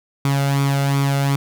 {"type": "tone with flanger", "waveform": "sawtooth", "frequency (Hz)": 139.2, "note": "C#3", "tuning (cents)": 8, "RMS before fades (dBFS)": -18, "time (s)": [0.25, 1.36], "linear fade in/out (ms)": 2, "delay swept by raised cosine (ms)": [0.86, 1.45], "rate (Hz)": 2.7, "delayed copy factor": 0.6, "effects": []}